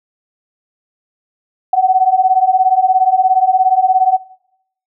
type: beating tone pair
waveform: sine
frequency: 740 / 757 Hz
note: F#5 / F#5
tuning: 0 / +39 cents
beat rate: 17 Hz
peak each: -12 dBFS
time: 1.73-4.17 s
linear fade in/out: 5 ms
effects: noise-tail reverb RT60 0.7 s tail -18 dB re dry